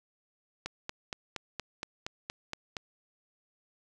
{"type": "click train", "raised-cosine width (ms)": 0.2, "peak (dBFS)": -18, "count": 10, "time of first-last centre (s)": [0.66, 2.768], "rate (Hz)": 4.27, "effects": []}